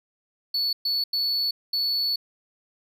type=tone bursts at uneven times; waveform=triangle; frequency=4435 Hz; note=C#8; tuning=in tune; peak=-21 dBFS; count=4; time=0.54-0.73 / 0.85-1.04 / 1.13-1.51 / 1.73-2.16 s; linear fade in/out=5 ms; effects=none